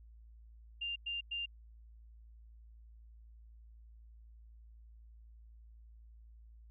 sine tone bursts, 2794 Hz, F7, in tune, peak -36 dBFS, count 3, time 0.81-1.46 s, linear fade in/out 10 ms, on 150 ms, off 100 ms, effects added 56 Hz sine -54 dBFS peak until 6.7 s

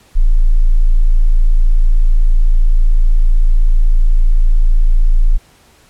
sine tone, 27.88 Hz, A0, 24 cents sharp, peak -5 dBFS, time 0.15-5.38 s, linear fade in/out 20 ms, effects pink hiss -48 dBFS RMS until 5.89 s + low-pass 12000 Hz 12 dB/octave

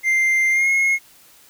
triangle tone with pitch glide, 2093 to 2162 Hz, C7 to C#7, 0 to -44 cents, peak -13 dBFS, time 0.03-0.99 s, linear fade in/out 50 ms, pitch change +56 cents, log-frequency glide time 0.51-0.69 s, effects white hiss -50 dBFS RMS until 1.49 s

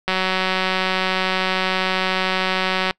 click train, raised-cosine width 0.3 ms, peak -4 dBFS, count 530, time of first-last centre 0.08-2.909 s, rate 187 Hz, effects noise-tail reverb RT60 0.1 s tail -25 dB re dry

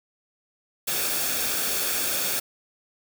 white noise with comb filter, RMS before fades -26 dBFS, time 0.87-2.4 s, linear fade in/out 10 ms, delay 1 ms, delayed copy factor -0.5, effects none

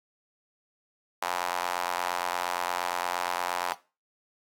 sawtooth tone with high-pass filter, 88.6 Hz, F2, 25 cents sharp, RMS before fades -31 dBFS, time 1.22-3.73 s, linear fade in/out 5 ms, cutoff 870 Hz, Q 2.2, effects noise-tail reverb RT60 0.3 s tail -17 dB re dry + AAC 64 kbps

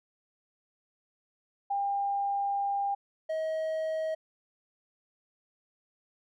sine / triangle tone pair in turn, 800 / 635 Hz, G5 / D#5, +35 / +35 cents, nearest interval major third, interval 400 cents, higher first, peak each -27 dBFS, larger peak neither, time 1.7-2.95 / 3.29-4.15 s, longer first, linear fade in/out 10 ms, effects none

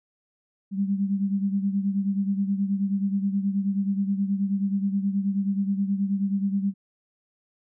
sine beating tone pair, 196 / 205.4 Hz, G3 / G#3, 0 / -19 cents, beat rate 9.4 Hz, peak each -23 / -29 dBFS, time 0.71-6.74 s, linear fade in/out 50 ms, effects none

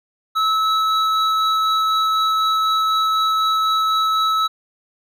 triangle tone pair together, 1300 / 3896 Hz, E6 / B7, -24 / -24 cents, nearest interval octave + perfect fifth, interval 1900 cents, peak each -14 / -22 dBFS, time 0.35-4.48 s, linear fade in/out 20 ms, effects none

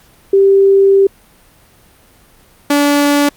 sine / sawtooth tone pair in turn, 392 / 288.2 Hz, G4 / D4, 0 / -33 cents, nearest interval perfect fourth, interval 533 cents, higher first, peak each -5 dBFS, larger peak neither, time 0.33-1.07 / 2.7-3.29 s, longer first, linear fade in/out 5 ms, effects pink hiss -47 dBFS RMS until 3.36 s + Opus 48 kbps

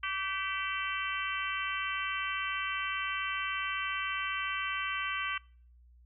harmonic tone with a mistuned harmonic, 385.2 Hz, G4, 30 cents flat, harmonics 3 / 4 / 5 / 6 / 7 / 8, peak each -37 / -38 / -39 / -40 / -40 / -41 dBFS, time 0.03-5.38 s, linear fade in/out 5 ms, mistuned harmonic 5, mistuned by +48 cents, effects noise-tail reverb RT60 0.5 s tail -25 dB re dry + added 60 Hz sine -56 dBFS peak until 6.05 s

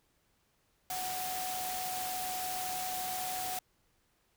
sine tone in noise, 740 Hz, F#5, in tune, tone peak -37 dBFS, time 0.9-3.59 s, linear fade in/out 2 ms, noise white, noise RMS -39 dBFS, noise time 0.9-3.59 s, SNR -1 dB, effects pink hiss -73 dBFS RMS until 4.36 s

